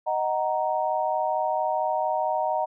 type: chord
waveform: sine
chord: D# minor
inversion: none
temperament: just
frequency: 622.3 / 746.7 / 933.4 Hz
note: D#5 / F#5 / A#5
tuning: 0 / +16 / +2 cents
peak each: -27 dBFS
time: 0.06-2.66 s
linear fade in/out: 20 ms
effects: none